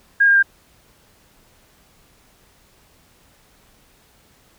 sine tone with pitch steps, 1627 / 1610.2 / 1593.5 Hz, G#6 / G6 / G6, -36 / +46 / +28 cents, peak -10 dBFS, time 0.2-0.428 s, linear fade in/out 10 ms, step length 76 ms, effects pink hiss -55 dBFS RMS until 4.58 s

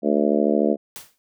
harmonic tone, 73.42 Hz, D2, in tune, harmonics 3 / 4 / 5 / 6 / 7 / 8 / 9, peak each -22 / -23 / -24 / -25 / -25 / -26 / -27 dBFS, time 0.02-0.77 s, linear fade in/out 50 ms
white noise with exponential decay, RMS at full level -33 dBFS, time 0.96-1.18 s, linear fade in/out 0 ms, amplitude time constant 46 ms
effects none

